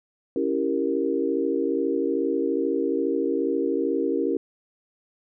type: chord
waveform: sine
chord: C# diminished seventh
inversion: none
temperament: equal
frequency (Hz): 277.2 / 329.6 / 392 / 466.2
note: C#4 / E4 / G4 / Bb4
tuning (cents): 0 / 0 / 0 / 0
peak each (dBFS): -27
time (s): 0.36-4.37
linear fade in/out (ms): 2
effects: none